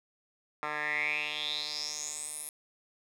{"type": "tone with band-pass filter sweep", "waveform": "10% pulse", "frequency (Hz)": 150.2, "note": "D3", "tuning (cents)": 39, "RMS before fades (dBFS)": -35, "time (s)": [0.63, 2.49], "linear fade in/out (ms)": 0, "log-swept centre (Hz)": [1400, 11000], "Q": 7.1, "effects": []}